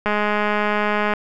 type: click train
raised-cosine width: 0.5 ms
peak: -6 dBFS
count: 226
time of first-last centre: 0.06-1.137 s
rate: 209 Hz
effects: none